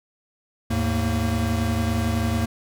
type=tone cluster; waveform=square; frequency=79.6 / 106.7 / 227.9 Hz; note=D#2 / G#2 / A#3; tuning=+40 / +47 / -39 cents; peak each=-26 dBFS; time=0.7-2.46 s; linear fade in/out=10 ms; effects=none